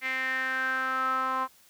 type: tone with band-pass filter sweep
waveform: sawtooth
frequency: 261.1 Hz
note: C4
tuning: 3 cents flat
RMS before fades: -29 dBFS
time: 0.01-1.48 s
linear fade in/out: 50 ms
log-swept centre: 2100 to 1100 Hz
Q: 7.3
effects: white hiss -59 dBFS RMS until 1.69 s